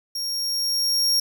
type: tone with level ramp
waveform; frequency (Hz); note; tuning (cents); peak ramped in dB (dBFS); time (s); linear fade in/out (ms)
40% pulse; 5570; F8; -5; -25 to -16; 0.15-1.2; 5
effects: none